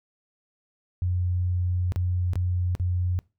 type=tone with dropouts; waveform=sine; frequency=89.7 Hz; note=F2; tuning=47 cents sharp; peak=-22 dBFS; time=1.02-3.19 s; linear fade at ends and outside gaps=0 ms; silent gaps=1.921-1.96 / 2.334-2.356 / 2.751-2.798 s; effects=noise-tail reverb RT60 0.3 s tail -24 dB re dry